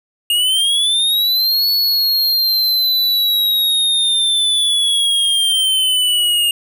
square linear two-way sweep, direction up then down, 2829 to 4419 to 2829 Hz, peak -13 dBFS, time 0.3-6.51 s, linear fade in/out 2 ms, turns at 1.69 s, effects none

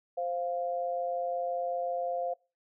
sine tone pair together, 523.3 / 697.8 Hz, C5 / F5, 0 / -2 cents, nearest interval perfect fourth, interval 498 cents, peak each -33 / -32 dBFS, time 0.17-2.34 s, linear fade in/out 10 ms, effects noise-tail reverb RT60 0.3 s tail -24 dB re dry

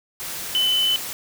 sine tone in noise, 3021 Hz, F#7, 35 cents sharp, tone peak -17 dBFS, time 0.55-0.96 s, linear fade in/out 0 ms, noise white, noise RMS -31 dBFS, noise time 0.2-1.13 s, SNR +11 dB, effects none

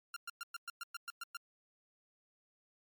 sawtooth tone bursts, 1389 Hz, F6, 10 cents flat, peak -37 dBFS, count 10, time 0.14-1.37 s, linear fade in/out 2 ms, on 24 ms, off 110 ms, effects MP3 96 kbps

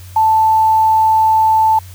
sine tone with quantisation, 880 Hz, A5, in tune, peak -8 dBFS, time 0.16-1.79 s, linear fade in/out 5 ms, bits 6, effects added 91 Hz sine -32 dBFS peak until 1.94 s + white hiss -42 dBFS RMS until 1.94 s

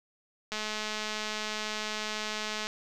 click train, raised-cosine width 0.2 ms, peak -17 dBFS, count 461, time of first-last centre 0.52-2.67 s, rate 214 Hz, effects none

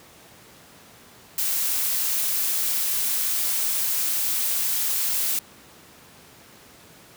blue noise, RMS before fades -24 dBFS, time 1.38-5.39 s, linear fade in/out 2 ms, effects pink hiss -49 dBFS RMS until 7.16 s + high-pass 100 Hz 12 dB/octave

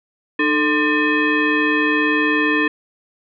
sine tone with frequency modulation, 1046.5 Hz, C6, in tune, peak -14 dBFS, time 0.39-2.68 s, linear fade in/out 5 ms, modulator 744 Hz, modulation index 1.9, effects none

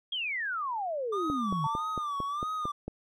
sine exponential sweep, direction down, 3322 to 140 Hz, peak -30 dBFS, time 0.12-1.67 s, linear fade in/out 5 ms
triangle tone with vibrato, 1185 Hz, D6, 15 cents sharp, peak -29 dBFS, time 1.12-2.72 s, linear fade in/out 10 ms, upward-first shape sine, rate 1.6 Hz, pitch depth 110 cents each way
click train, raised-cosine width 2 ms, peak -22 dBFS, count 8, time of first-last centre 1.3-2.88 s, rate 4.43 Hz
sine tone with exponential decay, 897 Hz, A5, 33 cents sharp, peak -28 dBFS, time 1.64-2.33 s, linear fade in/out 2 ms, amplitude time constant 150 ms
effects none

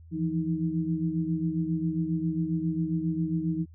sine tone cluster, 164.2 / 171.6 / 315.2 Hz, E3 / F3 / D#4, -6 / -30 / +23 cents, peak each -30 dBFS, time 0.11-3.66 s, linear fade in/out 50 ms, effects added 82 Hz sine -47 dBFS peak until 3.74 s

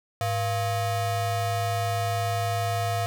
square ring-modulated tone, 293.7 Hz, D4, in tune, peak -22 dBFS, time 0.21-3.06 s, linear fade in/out 0 ms, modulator 399 Hz, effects none

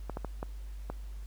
clicks, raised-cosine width 1 ms, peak -22 dBFS, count 5, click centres 0.097 / 0.171 / 0.247 / 0.429 / 0.9 s, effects added 50 Hz sine -39 dBFS peak until 1.26 s + pink hiss -61 dBFS RMS until 1.26 s

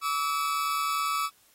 40% pulse tone pair together, 1147.1 / 1297 Hz, D6 / E6, -41 / -28 cents, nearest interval major second, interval 213 cents, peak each -28 / -28 dBFS, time 0.01-1.3 s, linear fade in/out 50 ms, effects white hiss -62 dBFS RMS until 1.54 s + AAC 48 kbps

